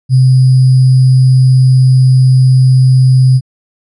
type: tone with sample-and-hold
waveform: sine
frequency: 129.7 Hz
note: C3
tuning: 15 cents flat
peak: -3 dBFS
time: 0.09-3.41 s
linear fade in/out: 50 ms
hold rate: 4900 Hz
effects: resampled to 24000 Hz